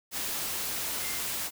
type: tone in noise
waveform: sine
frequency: 2093 Hz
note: C7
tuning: in tune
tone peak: -41 dBFS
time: 0.98-1.21 s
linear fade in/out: 50 ms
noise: white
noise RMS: -33 dBFS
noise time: 0.11-1.51 s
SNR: -11 dB
effects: none